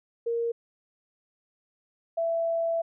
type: tone pair in turn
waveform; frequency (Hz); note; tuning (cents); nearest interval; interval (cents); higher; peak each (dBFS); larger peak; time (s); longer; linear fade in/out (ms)
sine; 466.2 / 665.4; A#4 / E5; 0 / +16; tritone; 616; second; -25 / -24; second; 0.26-0.52 / 2.17-2.82; second; 10
effects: none